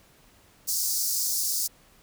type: high-pass noise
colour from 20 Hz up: pink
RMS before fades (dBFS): -27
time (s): 0.67-1.68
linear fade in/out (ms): 20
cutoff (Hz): 4800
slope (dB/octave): 48
effects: pink hiss -58 dBFS RMS until 2.02 s